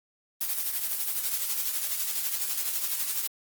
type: noise with tremolo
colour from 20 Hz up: blue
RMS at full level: -27 dBFS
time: 0.41-3.27 s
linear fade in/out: 0 ms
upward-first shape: triangle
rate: 12 Hz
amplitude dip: 60%
effects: Opus 24 kbps

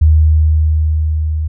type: tone with level ramp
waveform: sine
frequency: 77.78 Hz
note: D#2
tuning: in tune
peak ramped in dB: -4 to -14 dBFS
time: 0.01-1.48 s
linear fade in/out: 10 ms
effects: none

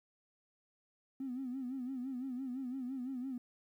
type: tone with vibrato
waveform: triangle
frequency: 257.4 Hz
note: C4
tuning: 28 cents flat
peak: -34 dBFS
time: 1.2-3.38 s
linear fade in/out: 5 ms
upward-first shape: sine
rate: 5.9 Hz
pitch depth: 96 cents each way
effects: tanh soft clip ceiling -35 dBFS + 12-bit

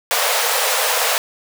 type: high-pass noise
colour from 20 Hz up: pink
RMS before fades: -18 dBFS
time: 0.11-1.18 s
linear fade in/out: 0 ms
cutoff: 460 Hz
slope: 96 dB/octave
effects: none

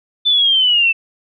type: linear sweep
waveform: sine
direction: down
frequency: 3544 to 2637 Hz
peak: -10 dBFS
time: 0.25-0.93 s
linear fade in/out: 20 ms
effects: none

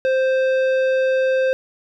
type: tone with tanh clipping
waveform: sine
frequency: 523.3 Hz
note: C5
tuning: in tune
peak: -17 dBFS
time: 0.05-1.53 s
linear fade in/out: 0 ms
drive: 12 dB
effects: none

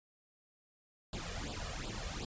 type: noise with flanger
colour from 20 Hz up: pink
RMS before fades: -41 dBFS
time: 1.13-2.25 s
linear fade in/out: 2 ms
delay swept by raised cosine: 0.24 to 1.74 ms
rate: 2.7 Hz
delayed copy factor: +0.8
effects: resampled to 16000 Hz

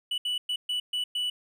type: tone bursts at uneven times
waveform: triangle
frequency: 2960 Hz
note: F#7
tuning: in tune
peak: -25 dBFS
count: 6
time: 0.11-0.18 / 0.25-0.38 / 0.49-0.56 / 0.69-0.8 / 0.93-1.04 / 1.15-1.3 s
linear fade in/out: 5 ms
effects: none

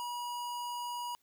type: tone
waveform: square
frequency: 966 Hz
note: B5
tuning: 39 cents flat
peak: -37 dBFS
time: 0-1.15 s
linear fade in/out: 0 ms
effects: white hiss -74 dBFS RMS until 1.22 s

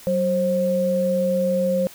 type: tone pair together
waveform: sine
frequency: 187.8 / 531.9 Hz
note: F#3 / C5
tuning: +26 / +28 cents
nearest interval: octave + tritone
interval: 1802 cents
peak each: -23 / -19 dBFS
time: 0.07-1.87 s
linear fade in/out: 0 ms
effects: white hiss -44 dBFS RMS until 1.94 s

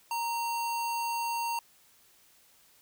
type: tone with sample-and-hold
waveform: sine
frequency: 933 Hz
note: A#5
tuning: 1 cent sharp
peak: -29 dBFS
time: 0.11-1.59 s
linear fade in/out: 2 ms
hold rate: 3675 Hz
effects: white hiss -62 dBFS RMS until 2.81 s

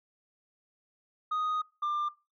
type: tone pair in turn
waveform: sine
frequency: 1244.5 / 1192.8 Hz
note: D#6 / D6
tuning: 0 / +27 cents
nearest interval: minor second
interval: 73 cents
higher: first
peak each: -25 dBFS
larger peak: neither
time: 1.31-1.62 / 1.82-2.09 s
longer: first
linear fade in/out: 10 ms
effects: noise-tail reverb RT60 0.3 s tail -24 dB re dry + tanh soft clip ceiling -27 dBFS

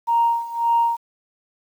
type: tone with tremolo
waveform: sine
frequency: 932.3 Hz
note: A#5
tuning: in tune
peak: -13 dBFS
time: 0.07-0.97 s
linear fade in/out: 20 ms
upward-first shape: sine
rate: 1.8 Hz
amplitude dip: 85%
effects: tanh soft clip ceiling -9 dBFS + 8-bit

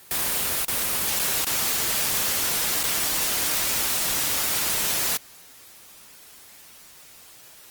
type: noise with dropouts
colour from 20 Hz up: white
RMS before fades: -24 dBFS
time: 0.11-5.17 s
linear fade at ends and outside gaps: 1 ms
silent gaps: 0.648-0.681 / 1.192-1.196 / 1.447-1.467 / 2.832-2.836 s
effects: white hiss -48 dBFS RMS until 7.7 s + Opus 24 kbps

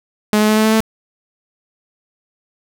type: tone with pitch steps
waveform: sawtooth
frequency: 211.6 / 213.4 / 215.3 / 217.2 / 219.1 / 221 Hz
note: G#3 / G#3 / A3 / A3 / A3 / A3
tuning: +33 / +47 / -37 / -22 / -7 / +8 cents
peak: -7 dBFS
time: 0.33-0.804 s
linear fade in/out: 0 ms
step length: 79 ms
effects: none

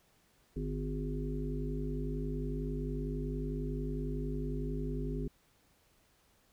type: harmonic tone with a mistuned harmonic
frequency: 51 Hz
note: G#1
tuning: 31 cents flat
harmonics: 1 / 3 / 5 / 7 / 8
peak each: -37 / -39 / -40 / -45 / -43 dBFS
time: 0.56-5.28 s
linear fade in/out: 5 ms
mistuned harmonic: 3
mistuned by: -27 cents
effects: pink hiss -69 dBFS RMS until 6.52 s

